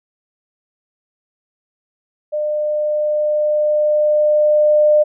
sine tone with level ramp, 602 Hz, D5, 43 cents sharp, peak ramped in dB -17 to -8 dBFS, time 2.32-5.04 s, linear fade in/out 20 ms, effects none

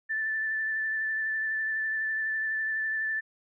sine tone with vibrato, 1760 Hz, A6, in tune, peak -27 dBFS, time 0.09-3.21 s, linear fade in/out 20 ms, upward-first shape sine, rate 12 Hz, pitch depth 16 cents each way, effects none

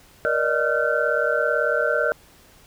sine tone cluster, 472.4 / 582 / 620 / 1385 / 1526 Hz, A#4 / D5 / D#5 / F6 / G6, +23 / -16 / -6 / -15 / -47 cents, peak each -25 dBFS, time 0.25-2.12 s, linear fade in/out 0 ms, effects pink hiss -52 dBFS RMS until 2.66 s

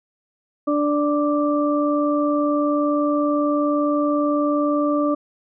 harmonic tone, 293.7 Hz, D4, in tune, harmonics 1 / 2 / 4, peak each -19 / -22 / -25 dBFS, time 0.67-5.15 s, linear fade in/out 10 ms, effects none

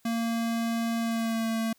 square tone with pitch glide, 230 to 225.3 Hz, A#3 to A3, -23 to +41 cents, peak -27 dBFS, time 0.05-1.73 s, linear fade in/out 5 ms, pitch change -36 cents, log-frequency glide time 0.99-1.43 s, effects white hiss -65 dBFS RMS until 1.78 s

